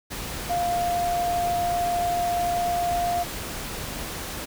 sine tone in noise, 700 Hz, F5, 4 cents sharp, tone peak -22 dBFS, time 0.49-3.24 s, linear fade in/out 20 ms, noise pink, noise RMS -33 dBFS, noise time 0.1-4.46 s, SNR +8 dB, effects none

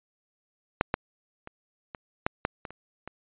clicks, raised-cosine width 0.5 ms, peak -6 / -9 / -25 / -22 / -9 / -9 / -21 / -28 / -23 dBFS, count 9, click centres 0.811 / 0.941 / 1.474 / 1.948 / 2.265 / 2.451 / 2.652 / 2.706 / 3.076 s, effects resampled to 8000 Hz

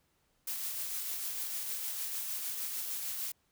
blue noise with tremolo, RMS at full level -36 dBFS, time 0.47-3.32 s, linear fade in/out 5 ms, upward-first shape triangle, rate 6.6 Hz, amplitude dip 35%, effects pink hiss -74 dBFS RMS until 3.51 s

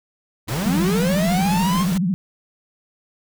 45% pulse linear sweep, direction up, 85.4 to 1100 Hz, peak -22 dBFS, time 0.47-1.86 s, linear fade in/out 50 ms
pink noise, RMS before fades -30 dBFS, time 0.48-1.98 s, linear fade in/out 5 ms
sine tone with vibrato, 183.8 Hz, F#3, 11 cents flat, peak -17 dBFS, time 0.66-2.14 s, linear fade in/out 0 ms, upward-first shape triangle, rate 14 Hz, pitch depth 210 cents each way
effects none

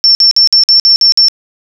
sine tone bursts, 5410 Hz, E8, 44 cents sharp, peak -3 dBFS, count 8, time 0.04-1.284 s, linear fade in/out 0 ms, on 110 ms, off 52 ms, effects 7-bit

